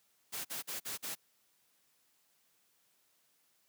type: noise bursts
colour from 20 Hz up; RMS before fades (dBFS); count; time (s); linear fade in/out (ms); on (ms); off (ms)
white; -40; 5; 0.32-1.154; 20; 130; 46
effects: white hiss -73 dBFS RMS until 3.68 s + high-pass 100 Hz 12 dB/octave